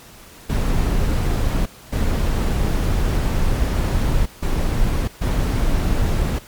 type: noise bursts at uneven times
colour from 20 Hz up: brown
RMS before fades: -18 dBFS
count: 4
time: 0.49-1.66 / 1.92-4.26 / 4.42-5.08 / 5.21-6.39 s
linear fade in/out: 10 ms
effects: pink hiss -43 dBFS RMS until 6.47 s + MP3 96 kbps